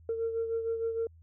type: beating tone pair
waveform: sine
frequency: 455 / 461.5 Hz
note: A#4 / A#4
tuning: -42 / -17 cents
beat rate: 6.5 Hz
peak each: -29 / -37 dBFS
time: 0.09-1.07 s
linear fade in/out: 2 ms
effects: tanh soft clip ceiling -24 dBFS + added 82 Hz sine -53 dBFS peak until 1.22 s